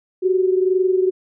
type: tone pair together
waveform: sine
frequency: 370 / 392 Hz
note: F#4 / G4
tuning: 0 / 0 cents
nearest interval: minor second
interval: 100 cents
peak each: -15 / -21 dBFS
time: 0.22-1.11 s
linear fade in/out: 20 ms
effects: none